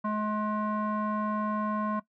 square tone with low-pass filter, 212.3 Hz, G#3, 38 cents sharp, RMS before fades -30 dBFS, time 0.04-2 s, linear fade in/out 10 ms, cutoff 1200 Hz, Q 8.7, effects noise-tail reverb RT60 0.1 s tail -17 dB re dry

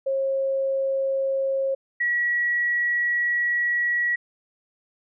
sine tone pair in turn, 540 / 1924.3 Hz, C#5 / B6, -45 / -45 cents, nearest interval octave + minor seventh, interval 2200 cents, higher second, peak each -21 / -20 dBFS, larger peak second, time 0.06-1.75 / 2-4.16 s, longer second, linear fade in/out 10 ms, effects none

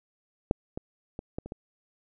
clicks, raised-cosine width 2 ms, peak -9 / -20 / -22 / -19 / -27 / -23 dBFS, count 6, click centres 0.511 / 0.775 / 1.191 / 1.385 / 1.46 / 1.521 s, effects none

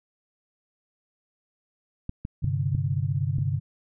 clicks, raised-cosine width 5 ms, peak -19 dBFS, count 5, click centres 2.094 / 2.251 / 2.444 / 2.75 / 3.385 s
sine chord, G suspended fourth, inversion none, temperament equal, 98 / 130.81 / 146.83 Hz, G2 / C3 / D3, 0 / 0 / 0 cents, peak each -28 / -27 / -28 dBFS, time 2.42-3.6 s, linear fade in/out 20 ms
effects none

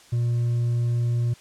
sine tone with hard clipping, 119.3 Hz, A#2, 41 cents sharp, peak -21 dBFS, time 0.12-1.34 s, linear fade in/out 10 ms, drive 2 dB, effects white hiss -51 dBFS RMS until 1.4 s + low-pass 8000 Hz 12 dB/octave

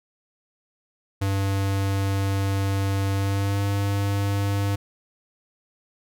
square tone with pitch glide, 98 to 100 Hz, G2 to G2, 0 to +35 cents, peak -22 dBFS, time 1.21-4.76 s, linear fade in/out 10 ms, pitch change +35 cents, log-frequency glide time 3.14-3.62 s, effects none

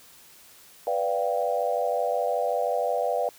sine chord, G dominant seventh, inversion first, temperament equal, 493.9 / 587.3 / 698.5 / 784 Hz, B4 / D5 / F5 / G5, 0 / 0 / 0 / 0 cents, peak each -28 / -28 / -28 / -31 dBFS, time 0.87-3.29 s, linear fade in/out 2 ms, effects white hiss -52 dBFS RMS until 3.38 s

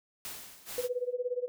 white noise with exponential decay, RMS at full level -39 dBFS, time 0.25-1.13 s, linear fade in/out 0 ms, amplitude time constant 190 ms
white noise, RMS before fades -41 dBFS, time 0.65-0.89 s, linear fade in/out 50 ms
sine tone with tremolo, 494.5 Hz, B4, 2 cents sharp, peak -27 dBFS, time 0.78-1.48 s, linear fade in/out 0 ms, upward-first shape sine, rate 17 Hz, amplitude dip 90%
effects none

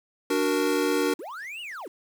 square chord, D augmented, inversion none, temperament equal, 293.7 / 370 / 466.2 Hz, D4 / F#4 / A#4, 0 / 0 / 0 cents, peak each -27 / -28 / -27 dBFS, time 0.3-1.14 s, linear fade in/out 5 ms
triangle linear two-way sweep, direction up then down, 261.6 to 2960 to 261.6 Hz, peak -33 dBFS, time 1.19-1.88 s, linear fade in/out 5 ms, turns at 1.61 s
effects 9-bit

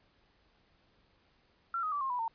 sine tone with pitch steps, 1361 / 1255.3 / 1157.8 / 1067.8 / 984.9 / 908.4 Hz, F6 / D#6 / D6 / C6 / B5 / A#5, -45 / +15 / -25 / +35 / -5 / -45 cents, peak -31 dBFS, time 1.74-2.28 s, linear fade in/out 2 ms, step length 90 ms, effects pink hiss -69 dBFS RMS until 2.34 s + resampled to 11025 Hz

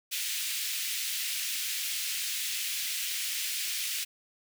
pink high-pass noise, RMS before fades -33 dBFS, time 0.11-4.05 s, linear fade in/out 20 ms, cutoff 2300 Hz, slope 24 dB/octave, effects none

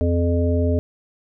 harmonic tone with a mistuned harmonic, 85.7 Hz, F2, 32 cents flat, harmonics 1 / 3 / 5 / 7, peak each -18 / -23 / -25 / -26 dBFS, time 0.01-0.79 s, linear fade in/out 0 ms, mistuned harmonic 7, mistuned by +17 cents, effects none

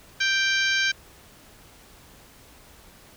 harmonic tone with a mistuned harmonic, 784 Hz, G5, in tune, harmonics 2 / 3 / 4 / 5 / 6 / 7 / 8, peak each -23 / -27 / -29 / -31 / -33 / -34 / -35 dBFS, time 0.2-0.92 s, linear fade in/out 10 ms, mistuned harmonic 8, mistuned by +16 cents, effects pink hiss -51 dBFS RMS until 3.16 s

